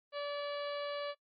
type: harmonic tone with a mistuned harmonic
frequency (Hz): 577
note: D5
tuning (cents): -31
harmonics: 1 / 2 / 3 / 4 / 5 / 6 / 7 / 8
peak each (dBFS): -37 / -43 / -48 / -51 / -50 / -54 / -51 / -55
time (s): 0.12-1.15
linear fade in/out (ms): 50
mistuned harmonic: 6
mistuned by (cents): -26
effects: noise-tail reverb RT60 0.1 s tail -21 dB re dry + MP3 32 kbps